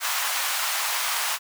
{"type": "high-pass noise", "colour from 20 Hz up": "pink", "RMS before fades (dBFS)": -26, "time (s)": [0, 1.39], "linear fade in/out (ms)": 50, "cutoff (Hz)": 860, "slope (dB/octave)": 24, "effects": []}